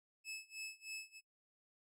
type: tone with tremolo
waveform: sawtooth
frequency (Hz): 2600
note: E7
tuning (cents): -24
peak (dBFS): -40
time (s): 0.24-1.21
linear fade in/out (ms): 50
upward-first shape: sine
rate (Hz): 3.2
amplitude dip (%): 95
effects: noise-tail reverb RT60 0.1 s tail -19 dB re dry + low-pass 12000 Hz 12 dB/octave